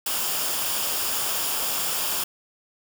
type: noise with comb filter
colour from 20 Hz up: white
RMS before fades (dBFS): -26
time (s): 0.06-2.24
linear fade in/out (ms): 5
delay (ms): 0.49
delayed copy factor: -0.5
effects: none